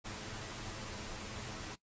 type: noise with comb filter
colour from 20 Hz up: pink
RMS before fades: -44 dBFS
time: 0.04-1.76 s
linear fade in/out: 20 ms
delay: 9.2 ms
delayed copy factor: +0.55
effects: noise-tail reverb RT60 0.1 s tail -17 dB re dry + resampled to 16000 Hz